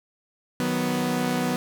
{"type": "chord", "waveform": "sawtooth", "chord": "B major", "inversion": "first", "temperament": "equal", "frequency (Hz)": [155.56, 185, 246.9], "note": ["D#3", "F#3", "B3"], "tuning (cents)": [0, 0, 0], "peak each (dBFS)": [-27, -25, -21], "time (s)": [0.6, 1.56], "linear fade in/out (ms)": 0, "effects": ["9-bit"]}